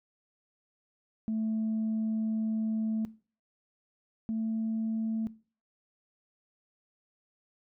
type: tone pair in turn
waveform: sine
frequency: 220 / 222.4 Hz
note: A3 / A3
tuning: 0 / +19 cents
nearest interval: unison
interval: 19 cents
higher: second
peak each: -27 / -28 dBFS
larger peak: first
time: 1.28-3.05 / 4.29-5.27 s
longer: first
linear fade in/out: 0 ms
effects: noise-tail reverb RT60 0.4 s tail -20 dB re dry + tanh soft clip ceiling -25 dBFS